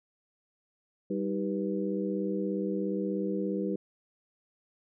harmonic tone with a mistuned harmonic, 98 Hz, G2, in tune, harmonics 2 / 3 / 4 / 5, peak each -32 / -34 / -35 / -36 dBFS, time 1.1-3.76 s, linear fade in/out 5 ms, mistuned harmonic 3, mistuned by +120 cents, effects none

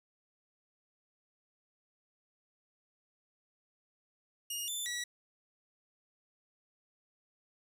15% pulse tone with pitch steps, 2852 / 3532 / 1934 Hz, F7 / A7 / B6, +36 / +6 / -37 cents, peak -29 dBFS, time 4.5-5.04 s, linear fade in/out 5 ms, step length 180 ms, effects none

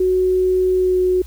sine tone with pitch glide, 370 to 366.8 Hz, F#4 to F#4, 0 to -15 cents, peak -13 dBFS, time 0-1.22 s, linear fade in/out 5 ms, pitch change -15 cents, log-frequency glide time 0.77-0.99 s, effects added 60 Hz sine -32 dBFS peak until 1.26 s + white hiss -48 dBFS RMS until 1.26 s

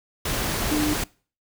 sine tone in noise, 300.1 Hz, D4, 38 cents sharp, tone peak -21 dBFS, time 0.71-0.94 s, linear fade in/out 5 ms, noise pink, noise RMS -26 dBFS, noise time 0.25-1.04 s, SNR +2 dB, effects noise-tail reverb RT60 0.4 s tail -23 dB re dry

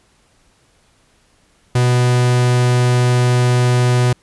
45% pulse tone, 123.7 Hz, B2, 3 cents sharp, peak -11 dBFS, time 1.75-4.13 s, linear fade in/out 5 ms, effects pink hiss -56 dBFS RMS until 4.22 s + resampled to 24000 Hz

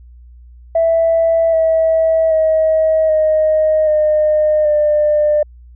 sine tone with pitch steps, 659.3 / 646.9 / 634.6 / 622.7 / 610.9 / 599.4 Hz, E5 / E5 / D#5 / D#5 / D#5 / D5, 0 / -33 / +34 / +1 / -32 / +35 cents, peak -9 dBFS, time 0.75-5.43 s, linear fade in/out 5 ms, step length 780 ms, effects tanh soft clip ceiling -5 dBFS + added 60 Hz sine -37 dBFS peak until 5.75 s

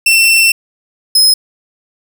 sawtooth tone pair in turn, 2692 / 5120 Hz, E7 / D#8, +36 / +49 cents, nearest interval major seventh, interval 1113 cents, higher second, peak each -3 dBFS, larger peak neither, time 0.06-0.52 / 1.15-1.34 s, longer first, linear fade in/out 5 ms, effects none

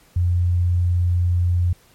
sine tone, 88.1 Hz, F2, 16 cents sharp, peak -15 dBFS, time 0.16-1.73 s, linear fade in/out 5 ms, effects pink hiss -54 dBFS RMS until 1.94 s + MP3 64 kbps

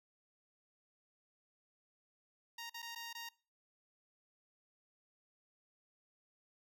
10% pulse tone with dropouts, 932.3 Hz, A#5, in tune, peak -36 dBFS, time 2.58-3.29 s, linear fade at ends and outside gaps 5 ms, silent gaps 2.697-2.742 / 2.82-2.826 / 2.95-2.958 / 3.13-3.149 s, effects noise-tail reverb RT60 0.4 s tail -24 dB re dry

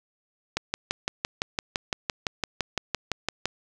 click train, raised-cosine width 0.2 ms, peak -8 dBFS, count 18, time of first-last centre 0.57-3.456 s, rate 5.89 Hz, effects none

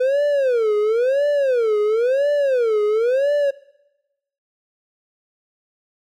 triangle tone with vibrato, 494.1 Hz, B4, 1 cent sharp, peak -13 dBFS, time 0-3.51 s, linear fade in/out 10 ms, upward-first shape sine, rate 0.97 Hz, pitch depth 290 cents each way, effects noise-tail reverb RT60 0.9 s tail -20 dB re dry

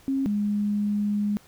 sine tone pair in turn, 270.2 / 206.5 Hz, C#4 / G#3, -44 / -10 cents, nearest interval perfect fourth, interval 466 cents, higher first, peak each -22 dBFS, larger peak neither, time 0.08-0.26 / 0.26-1.37 s, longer second, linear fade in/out 0 ms, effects pink hiss -55 dBFS RMS until 1.47 s

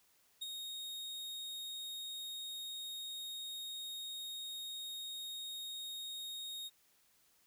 40% pulse tone with ADSR envelope, 3729 Hz, A#7, in tune, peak -37 dBFS, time 0.41-6.7 s, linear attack 13 ms, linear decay 26 ms, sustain -4 dB, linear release 33 ms, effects white hiss -71 dBFS RMS until 7.46 s

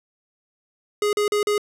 square tone bursts, 415.3 Hz, G#4, in tune, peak -19 dBFS, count 4, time 1.02-1.58 s, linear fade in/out 2 ms, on 110 ms, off 40 ms, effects low-pass 12000 Hz 12 dB/octave

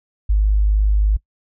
sine tone, 51.5 Hz, G#1, 14 cents flat, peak -12 dBFS, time 0.29-1.17 s, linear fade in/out 10 ms, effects noise-tail reverb RT60 0.1 s tail -22 dB re dry

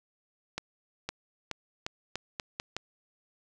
accelerating click train, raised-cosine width 0.2 ms, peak -16 dBFS, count 8, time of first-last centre 0.58-2.766 s, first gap 510 ms, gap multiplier 0.83, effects none

